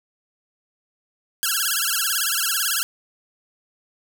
5% pulse tone with vibrato, 1493 Hz, F#6, 15 cents sharp, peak -9 dBFS, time 1.43-2.83 s, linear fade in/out 0 ms, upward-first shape sine, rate 18 Hz, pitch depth 210 cents each way, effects none

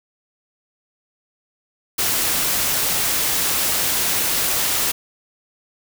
white noise, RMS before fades -20 dBFS, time 1.98-4.92 s, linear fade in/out 10 ms, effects none

